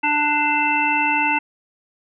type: harmonic tone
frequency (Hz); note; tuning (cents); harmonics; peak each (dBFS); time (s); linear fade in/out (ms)
296.1; D4; +14; 1 / 3 / 5 / 7 / 9; -27 / -20 / -27 / -25 / -20; 0.03-1.39; 10
effects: none